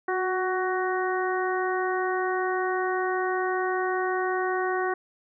harmonic tone with a mistuned harmonic, 372.9 Hz, F#4, 14 cents sharp, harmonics 1 / 2 / 3 / 4 / 5, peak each -27 / -30 / -32 / -33 / -34 dBFS, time 0.08-4.94 s, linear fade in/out 5 ms, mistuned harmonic 1, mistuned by -28 cents, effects none

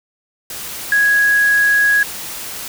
sine tone in noise, 1661.2 Hz, G#6, in tune, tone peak -10 dBFS, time 0.92-2.03 s, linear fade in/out 2 ms, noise white, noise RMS -28 dBFS, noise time 0.5-2.68 s, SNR +15 dB, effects none

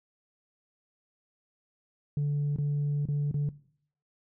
sine tone with dropouts, 145.2 Hz, D3, 19 cents flat, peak -23 dBFS, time 2.17-3.49 s, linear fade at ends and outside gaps 2 ms, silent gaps 2.561-2.585 / 3.055-3.086 / 3.313-3.342 s, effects noise-tail reverb RT60 0.6 s tail -20 dB re dry + tanh soft clip ceiling -24 dBFS

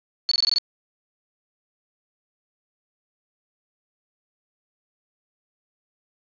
sine tone bursts, 4435 Hz, C#8, in tune, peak -16 dBFS, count 7, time 0.29-0.584 s, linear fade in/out 0 ms, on 24 ms, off 21 ms, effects resampled to 11025 Hz + 7-bit

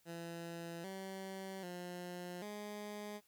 15% pulse tone with pitch steps, 168.7 / 191.8 / 177.7 / 208.1 Hz, E3 / G3 / F3 / G#3, +40 / -37 / +30 / +4 cents, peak -38 dBFS, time 0.05-3.21 s, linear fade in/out 50 ms, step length 790 ms, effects white hiss -73 dBFS RMS until 3.27 s

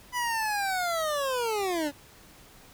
25% pulse linear sweep, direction down, 998 to 276.4 Hz, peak -23 dBFS, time 0.12-1.92 s, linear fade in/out 50 ms, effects pink hiss -53 dBFS RMS until 2.73 s

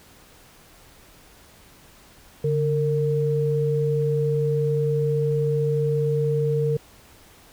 sine tone pair together, 144.3 / 457.8 Hz, D3 / A#4, -30 / -31 cents, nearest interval octave + minor sixth, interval 1999 cents, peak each -22 dBFS, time 2.44-6.77 s, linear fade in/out 5 ms, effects pink hiss -51 dBFS RMS until 7.52 s

